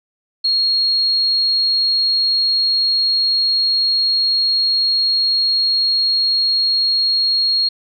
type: tone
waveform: sine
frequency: 4282 Hz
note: C8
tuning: 39 cents sharp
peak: -13 dBFS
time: 0.44-7.69 s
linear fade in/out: 10 ms
effects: none